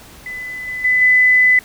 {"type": "tone with level steps", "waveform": "sine", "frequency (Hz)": 2005, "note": "B6", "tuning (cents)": 26, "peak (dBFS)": [-25, -22, -11, -8], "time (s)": [0.26, 1.59], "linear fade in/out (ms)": 2, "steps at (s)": [0.67, 0.84, 1.01], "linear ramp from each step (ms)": 10, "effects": ["pink hiss -41 dBFS RMS until 1.64 s"]}